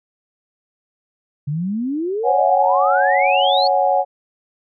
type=exponential sweep; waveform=sine; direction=up; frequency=138.59 to 4494 Hz; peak=-19 dBFS; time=1.47-3.68 s; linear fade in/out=10 ms
type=chord; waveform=sine; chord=C# suspended fourth; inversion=none; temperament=equal; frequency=554.4 / 740 / 830.6 Hz; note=C#5 / F#5 / G#5; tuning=0 / 0 / 0 cents; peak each=-18 / -16 / -19 dBFS; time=2.23-4.05 s; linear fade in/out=50 ms
effects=none